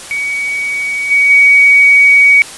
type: tone with level steps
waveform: sine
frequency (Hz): 2256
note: C#7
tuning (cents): +30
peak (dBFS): -14 / -6 / -3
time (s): 0.11-2.42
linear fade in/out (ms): 0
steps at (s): 1.1 / 1.29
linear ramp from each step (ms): 20
effects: white hiss -29 dBFS RMS until 2.57 s + resampled to 24000 Hz

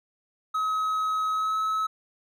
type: tone with pitch glide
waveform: triangle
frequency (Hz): 1276 to 1291.6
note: D#6 to E6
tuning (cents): +43 to -36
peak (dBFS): -22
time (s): 0.54-1.87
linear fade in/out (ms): 10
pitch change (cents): +21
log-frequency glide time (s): 1.32-1.58
effects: none

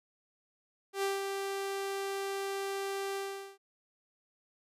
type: tone with ADSR envelope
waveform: sawtooth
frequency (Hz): 392.8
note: G4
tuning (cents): +4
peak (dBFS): -25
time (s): 0.93-3.58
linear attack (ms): 99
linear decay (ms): 170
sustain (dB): -5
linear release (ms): 420
effects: resampled to 32000 Hz

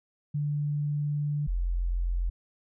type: tone pair in turn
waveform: sine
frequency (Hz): 146.83 / 43.65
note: D3 / F1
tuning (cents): 0 / 0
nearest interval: octave + major sixth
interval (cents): 2100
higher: first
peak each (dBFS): -26 / -25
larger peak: second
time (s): 0.34-1.47 / 1.47-2.3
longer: first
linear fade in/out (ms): 10
effects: none

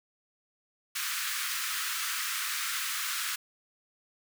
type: high-pass noise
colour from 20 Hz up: pink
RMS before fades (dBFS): -33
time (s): 0.95-3.36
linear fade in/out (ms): 10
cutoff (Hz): 1200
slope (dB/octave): 48
effects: none

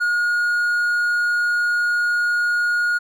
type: tone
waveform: triangle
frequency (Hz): 1437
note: F6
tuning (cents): +49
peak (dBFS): -15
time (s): 0-2.99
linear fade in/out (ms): 20
effects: none

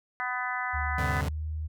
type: harmonic tone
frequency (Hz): 250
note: B3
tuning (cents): +21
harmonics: 3 / 4 / 5 / 6 / 7 / 8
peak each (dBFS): -36 / -36 / -36 / -36 / -36 / -36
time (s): 0.2-1.21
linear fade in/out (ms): 0
type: tone with pitch glide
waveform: sine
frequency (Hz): 74.9 to 77.81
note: D2 to D#2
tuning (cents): +35 to +1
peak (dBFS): -30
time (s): 0.73-1.68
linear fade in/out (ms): 20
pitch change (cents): +66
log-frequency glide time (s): 1.11-1.45
type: chord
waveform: sawtooth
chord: G suspended fourth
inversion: none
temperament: equal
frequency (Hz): 98 / 130.81 / 146.83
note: G2 / C3 / D3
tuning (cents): 0 / 0 / 0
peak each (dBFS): -30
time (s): 0.98-1.29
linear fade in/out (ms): 5
effects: none

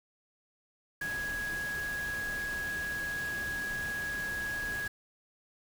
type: tone in noise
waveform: sine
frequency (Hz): 1661.2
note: G#6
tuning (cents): 0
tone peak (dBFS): -33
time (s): 1.01-4.88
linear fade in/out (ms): 5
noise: pink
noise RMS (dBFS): -43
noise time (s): 1.01-4.88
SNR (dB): +7
effects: none

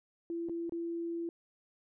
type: tone with dropouts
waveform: sine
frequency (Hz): 337.3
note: E4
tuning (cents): +40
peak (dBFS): -34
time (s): 0.3-1.29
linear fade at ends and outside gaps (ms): 1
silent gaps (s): 0.487-0.495 / 0.695-0.722
effects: none

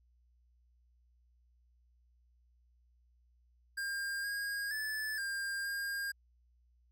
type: tone with pitch steps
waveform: square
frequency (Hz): 1605 / 1632 / 1739 / 1602 / 1612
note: G6 / G#6 / A6 / G6 / G6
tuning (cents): +40 / -31 / -21 / +37 / +48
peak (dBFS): -36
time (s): 3.77-6.12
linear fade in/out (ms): 10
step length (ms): 470
effects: added 60 Hz sine -66 dBFS peak until 6.91 s

